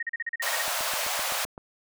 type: tone bursts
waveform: sine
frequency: 1864.7 Hz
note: A#6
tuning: in tune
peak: -27 dBFS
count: 10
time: 0-0.622 s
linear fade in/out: 5 ms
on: 28 ms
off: 38 ms
type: high-pass noise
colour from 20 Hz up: pink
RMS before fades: -29 dBFS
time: 0.42-1.45 s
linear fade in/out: 5 ms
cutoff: 570 Hz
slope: 48 dB/octave
type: click train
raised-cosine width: 1 ms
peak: -26 dBFS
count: 8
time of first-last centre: 0.68-1.579 s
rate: 7.79 Hz
effects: none